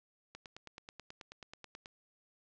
click train, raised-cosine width 0.2 ms, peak -30 dBFS, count 15, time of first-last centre 0.35-1.859 s, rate 9.28 Hz, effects low-pass 7000 Hz 12 dB/octave

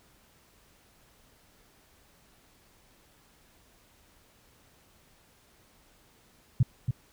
sine tone with echo, 124.7 Hz, B2, 17 cents sharp, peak -17 dBFS, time 6.6-6.63 s, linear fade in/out 5 ms, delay 280 ms, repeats 1, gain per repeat -6 dB, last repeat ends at 6.91 s, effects pink hiss -62 dBFS RMS until 7.12 s

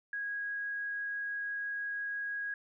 sine tone, 1649 Hz, G#6, 13 cents flat, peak -34 dBFS, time 0.13-2.54 s, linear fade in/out 2 ms, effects none

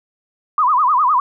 sine tone with vibrato, 1108.7 Hz, C#6, in tune, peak -11 dBFS, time 0.58-1.2 s, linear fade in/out 2 ms, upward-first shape sine, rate 9.8 Hz, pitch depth 230 cents each way, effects none

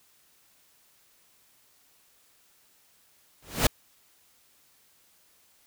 pink noise with exponential growth, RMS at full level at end -18 dBFS, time 3.42-3.67 s, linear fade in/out 5 ms, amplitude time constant 53 ms, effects white hiss -63 dBFS RMS until 5.66 s

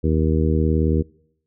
harmonic tone, 78.7 Hz, D#2, 20 cents sharp, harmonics 1 / 2 / 3 / 4 / 5 / 6, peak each -19 / -22 / -24 / -25 / -26 / -27 dBFS, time 0.03-1.03 s, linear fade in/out 20 ms, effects noise-tail reverb RT60 0.7 s tail -24 dB re dry

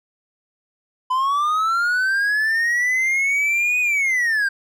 triangle linear two-way sweep, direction up then down, 1005 to 2500 to 1564 Hz, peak -15 dBFS, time 1.1-4.49 s, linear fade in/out 10 ms, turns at 3.8 s, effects none

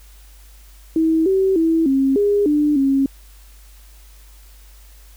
sine tone with pitch steps, 321.9 / 383.2 / 326.2 / 269.7 / 408.3 / 297 / 272.3 Hz, E4 / G4 / E4 / C#4 / G#4 / D4 / C#4, -41 / -39 / -18 / -47 / -29 / +20 / -31 cents, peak -13 dBFS, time 0.96-3.06 s, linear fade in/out 2 ms, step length 300 ms, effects added 50 Hz sine -42 dBFS peak until 5.16 s + white hiss -51 dBFS RMS until 5.16 s

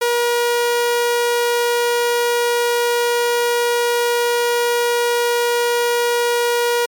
sawtooth tone, 478.1 Hz, A#4, 44 cents sharp, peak -11 dBFS, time 0.01-6.86 s, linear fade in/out 10 ms, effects MP3 96 kbps

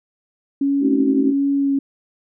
sine tone with vibrato, 277.2 Hz, C#4, in tune, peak -15 dBFS, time 0.61-1.79 s, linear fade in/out 5 ms, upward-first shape sine, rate 1.4 Hz, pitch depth 16 cents each way
sine chord, A diminished seventh, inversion none, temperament just, 220 / 264 / 316.8 / 380.2 Hz, A3 / C4 / Eb4 / Gb4, 0 / +16 / +31 / +47 cents, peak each -24 dBFS, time 0.8-1.34 s, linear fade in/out 50 ms
effects none

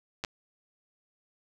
clicks, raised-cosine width 0.2 ms, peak -16 dBFS, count 2, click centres 0.239 / 0.248 s, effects none

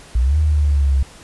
sine exponential two-way sweep, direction up then down, 56 to 77.78 to 66.7 Hz, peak -12 dBFS, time 0.15-1.03 s, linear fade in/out 5 ms, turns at 0.38 s, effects pink hiss -42 dBFS RMS until 1.23 s + resampled to 24000 Hz

